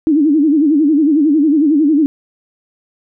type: tone with vibrato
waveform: sine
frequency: 300 Hz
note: D4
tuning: 37 cents sharp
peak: -8 dBFS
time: 0.07-2.06 s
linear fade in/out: 0 ms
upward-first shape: sine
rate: 11 Hz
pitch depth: 140 cents each way
effects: none